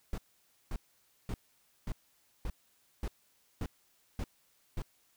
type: noise bursts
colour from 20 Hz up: brown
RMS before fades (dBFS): -35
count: 9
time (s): 0.13-4.82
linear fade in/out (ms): 2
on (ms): 50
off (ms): 530
effects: white hiss -70 dBFS RMS until 5.16 s